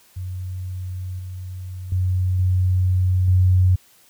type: tone with level steps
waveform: sine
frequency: 92 Hz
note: F#2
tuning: 9 cents flat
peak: -26 / -29 / -17 / -15 / -12 dBFS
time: 0.16-3.76 s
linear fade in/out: 10 ms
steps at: 1.19 / 1.92 / 2.39 / 3.28 s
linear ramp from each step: 2 ms
effects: white hiss -54 dBFS RMS until 4.09 s